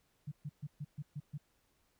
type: tone bursts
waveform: sine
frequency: 146.83 Hz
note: D3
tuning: in tune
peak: -38 dBFS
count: 7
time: 0.27-1.379 s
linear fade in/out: 10 ms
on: 47 ms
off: 130 ms
effects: pink hiss -75 dBFS RMS until 1.99 s